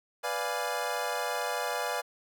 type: chord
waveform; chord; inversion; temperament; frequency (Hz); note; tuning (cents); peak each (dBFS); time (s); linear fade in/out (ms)
25% pulse; B diminished seventh; none; equal; 493.9 / 587.3 / 698.5 / 830.6; B4 / D5 / F5 / Ab5; 0 / 0 / 0 / 0; -32; 0.23-2.02; 20
effects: none